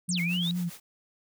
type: tone with vibrato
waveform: sine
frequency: 174.61 Hz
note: F3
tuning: in tune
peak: -27 dBFS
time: 0.08-0.7 s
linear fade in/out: 20 ms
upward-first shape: triangle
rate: 4.5 Hz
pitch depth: 54 cents each way
type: exponential two-way sweep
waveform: sine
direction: down then up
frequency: 9580 to 2093 to 3893 Hz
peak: -29 dBFS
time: 0.09-0.51 s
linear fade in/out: 0 ms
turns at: 0.2 s
type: noise with tremolo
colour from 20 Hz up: white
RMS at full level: -44 dBFS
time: 0.17-0.8 s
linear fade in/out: 5 ms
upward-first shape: sine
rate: 7.6 Hz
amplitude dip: 75%
effects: none